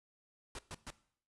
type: noise bursts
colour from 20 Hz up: pink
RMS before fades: -45 dBFS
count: 3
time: 0.55-0.904 s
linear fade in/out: 2 ms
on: 38 ms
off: 120 ms
effects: noise-tail reverb RT60 0.6 s tail -18 dB re dry + resampled to 24000 Hz